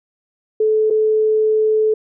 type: tone with dropouts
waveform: sine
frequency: 433.5 Hz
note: A4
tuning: 26 cents flat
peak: -12 dBFS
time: 0.6-1.94 s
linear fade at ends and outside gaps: 5 ms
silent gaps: 0.901-0.906 s
effects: none